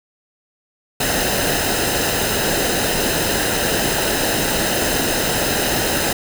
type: noise with comb filter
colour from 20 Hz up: pink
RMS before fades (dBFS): -19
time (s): 1-6.13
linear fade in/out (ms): 5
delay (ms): 0.88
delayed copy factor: -0.6
effects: none